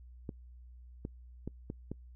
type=clicks; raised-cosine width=3 ms; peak=-25 dBFS; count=5; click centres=0.292 / 1.051 / 1.476 / 1.701 / 1.916 s; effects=noise-tail reverb RT60 0.1 s tail -25 dB re dry + added 61 Hz sine -50 dBFS peak until 2.15 s